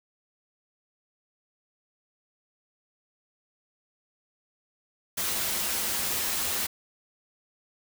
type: noise with comb filter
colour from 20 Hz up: white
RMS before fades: -29 dBFS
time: 5.17-6.67 s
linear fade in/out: 10 ms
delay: 6.9 ms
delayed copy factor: -0.5
effects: none